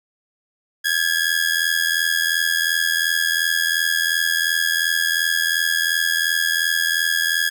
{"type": "ring-modulated tone", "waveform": "sawtooth", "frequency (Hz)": 1661.2, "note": "G#6", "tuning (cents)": 0, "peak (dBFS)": -11, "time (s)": [0.84, 7.5], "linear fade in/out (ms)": 20, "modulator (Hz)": 41.4, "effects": []}